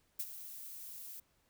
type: noise with ADSR envelope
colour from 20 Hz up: violet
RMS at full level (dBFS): -36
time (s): 0.19-1.2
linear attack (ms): 10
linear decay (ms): 45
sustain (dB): -12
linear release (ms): 5
effects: pink hiss -74 dBFS RMS until 1.49 s